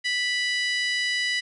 harmonic tone with a mistuned harmonic, 986 Hz, B5, 3 cents flat, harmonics 2 / 3 / 4 / 5 / 6 / 7 / 8 / 9 / 10, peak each -25 / -30 / -33 / -32 / -42 / -45 / -47 / -47 / -48 dBFS, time 0.04-1.41 s, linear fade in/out 20 ms, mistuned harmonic 9, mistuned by -25 cents, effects none

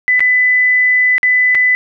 sine tone with dropouts, 2000 Hz, B6, 21 cents sharp, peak -8 dBFS, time 0.08-1.75 s, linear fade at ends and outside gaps 0 ms, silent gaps 0.195-0.205 / 1.181-1.231 / 1.548-1.552 s, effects none

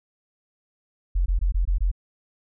sine tone bursts, 44.09 Hz, F1, 17 cents sharp, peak -18 dBFS, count 6, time 1.15-1.915 s, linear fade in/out 10 ms, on 110 ms, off 21 ms, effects none

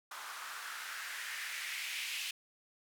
blue noise with band-pass filter sweep, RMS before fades -42 dBFS, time 0.11-2.31 s, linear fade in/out 5 ms, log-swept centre 1100 to 2700 Hz, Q 2.9, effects none

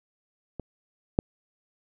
clicks, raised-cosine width 2 ms, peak -21 / -7 dBFS, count 2, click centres 0.597 / 1.189 s, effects none

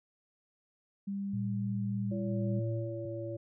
sine tone, 198.4 Hz, G3, 21 cents sharp, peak -33 dBFS, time 1.07-2.6 s, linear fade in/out 10 ms
sine tone with vibrato, 114.6 Hz, A#2, 29 cents flat, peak -34 dBFS, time 1.33-3.06 s, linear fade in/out 10 ms, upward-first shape square, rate 3.5 Hz, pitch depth 9 cents each way
harmonic tone, 113.4 Hz, A#2, 47 cents flat, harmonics 1 / 3 / 5, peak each -40 / -40 / -40 dBFS, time 2.11-3.37 s, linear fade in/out 10 ms
effects none

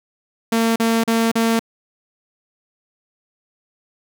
sawtooth tone bursts, 227.6 Hz, A#3, 41 cents flat, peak -11 dBFS, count 4, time 0.52-1.594 s, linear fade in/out 5 ms, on 240 ms, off 38 ms, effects none

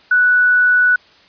sine tone, 1479 Hz, F#6, 1 cent flat, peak -9 dBFS, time 0.11-0.96 s, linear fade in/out 5 ms, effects white hiss -48 dBFS RMS until 1.28 s + resampled to 11025 Hz

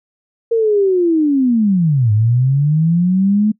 sine linear two-way sweep, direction down then up, 466.3 to 103.4 to 216.5 Hz, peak -10 dBFS, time 0.51-3.52 s, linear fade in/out 10 ms, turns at 2.12 s, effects noise-tail reverb RT60 0.1 s tail -22 dB re dry

